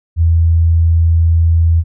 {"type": "tone", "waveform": "sine", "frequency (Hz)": 82.8, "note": "E2", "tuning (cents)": 8, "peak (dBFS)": -7, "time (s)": [0.16, 1.84], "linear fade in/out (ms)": 50, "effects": []}